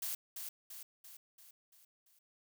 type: noise with echo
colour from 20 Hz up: blue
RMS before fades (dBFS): -39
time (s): 0.02-0.15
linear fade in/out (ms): 5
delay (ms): 340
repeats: 6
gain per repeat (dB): -5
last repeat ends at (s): 2.19
effects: none